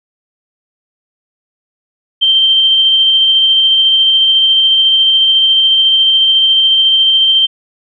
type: tone with tremolo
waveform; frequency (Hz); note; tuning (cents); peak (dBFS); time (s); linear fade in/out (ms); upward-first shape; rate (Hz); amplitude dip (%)
sine; 3136; G7; 0; -5; 2.21-7.47; 20; triangle; 14; 25
effects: none